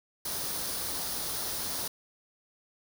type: noise with comb filter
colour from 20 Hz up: white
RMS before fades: -34 dBFS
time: 0.25-1.88 s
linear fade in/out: 5 ms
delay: 0.2 ms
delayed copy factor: +0.5
effects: none